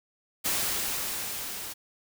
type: noise with level ramp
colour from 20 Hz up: white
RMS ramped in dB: -27 to -38 dBFS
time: 0.44-1.74 s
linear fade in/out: 20 ms
effects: none